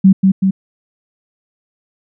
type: tone with echo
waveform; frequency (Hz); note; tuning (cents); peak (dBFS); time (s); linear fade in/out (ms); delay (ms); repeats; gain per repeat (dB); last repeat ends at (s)
sine; 191.4; G3; -41; -3; 0.04-0.13; 10; 190; 2; -3; 0.51
effects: none